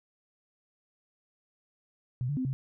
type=tone with pitch steps; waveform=sine; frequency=124.9 / 144.8 / 258 / 133.3 Hz; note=B2 / D3 / C4 / C3; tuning=+20 / -24 / -24 / +33 cents; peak=-28 dBFS; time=2.21-2.53 s; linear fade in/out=0 ms; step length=80 ms; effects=none